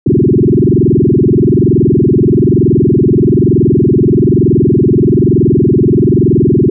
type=tone with frequency modulation; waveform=sine; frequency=246.9 Hz; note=B3; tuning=in tune; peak=-5 dBFS; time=0.06-6.7 s; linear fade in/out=5 ms; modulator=21.1 Hz; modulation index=6.9; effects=none